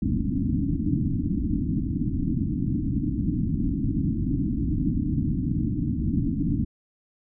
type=low-pass noise; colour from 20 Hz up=white; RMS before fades=-25 dBFS; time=0.02-6.65 s; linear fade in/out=5 ms; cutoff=310 Hz; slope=96 dB/octave; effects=none